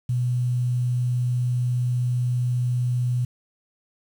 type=tone with quantisation; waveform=sine; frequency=123.4 Hz; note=B2; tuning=1 cent flat; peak=-20 dBFS; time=0.09-3.25 s; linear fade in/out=5 ms; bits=8; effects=none